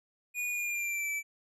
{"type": "tone with pitch glide", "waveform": "square", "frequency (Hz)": [2453, 2315], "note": ["D#7", "D7"], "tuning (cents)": [-25, -25], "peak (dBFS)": -32, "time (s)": [0.34, 1.23], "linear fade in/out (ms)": 50, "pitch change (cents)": -100, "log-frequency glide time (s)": [0.5, 1.11], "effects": ["resampled to 32000 Hz"]}